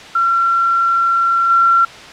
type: tone with level steps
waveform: sine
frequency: 1363 Hz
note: F6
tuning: 43 cents flat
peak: -11 / -8 dBFS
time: 0.15-1.85 s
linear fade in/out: 5 ms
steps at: 1.49 s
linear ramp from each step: 20 ms
effects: white hiss -34 dBFS RMS until 2.12 s + low-pass 4000 Hz 12 dB/octave